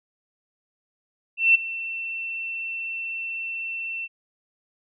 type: tone with ADSR envelope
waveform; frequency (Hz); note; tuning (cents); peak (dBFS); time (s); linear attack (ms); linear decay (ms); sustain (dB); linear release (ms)
sine; 2692; E7; +36; -11; 1.37-4.08; 180; 9; -17; 37
effects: none